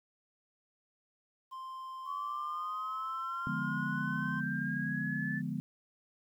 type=tone; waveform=triangle; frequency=1046.5 Hz; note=C6; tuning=in tune; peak=-39 dBFS; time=1.51-4.41 s; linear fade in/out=20 ms
type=linear sweep; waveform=sine; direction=up; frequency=1118 to 1758 Hz; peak=-36 dBFS; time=2.05-5.42 s; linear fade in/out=50 ms
type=chord; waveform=sine; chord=D diminished seventh; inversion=none; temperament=equal; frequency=146.83 / 174.61 / 207.7 / 246.9 Hz; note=D3 / F3 / Ab3 / Cb4; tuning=0 / 0 / 0 / 0 cents; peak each=-39 dBFS; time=3.47-5.6 s; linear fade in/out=0 ms
effects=11-bit